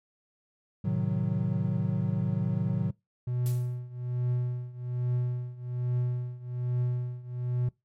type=chord; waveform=triangle; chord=A diminished seventh; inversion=none; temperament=equal; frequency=110 / 130.81 / 155.56 / 185 Hz; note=A2 / C3 / Eb3 / Gb3; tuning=0 / 0 / 0 / 0 cents; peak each=-29 / -30 / -29 / -28 dBFS; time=0.84-2.91 s; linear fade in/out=10 ms
type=tone with tremolo; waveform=triangle; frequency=123.47 Hz; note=B2; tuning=in tune; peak=-22 dBFS; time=3.27-7.69 s; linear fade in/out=5 ms; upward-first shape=triangle; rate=1.2 Hz; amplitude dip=90%
type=noise with exponential decay; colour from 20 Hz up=blue; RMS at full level=-39 dBFS; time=3.46-3.79 s; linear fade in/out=0 ms; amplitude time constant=70 ms
effects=noise-tail reverb RT60 0.2 s tail -23 dB re dry + MP3 64 kbps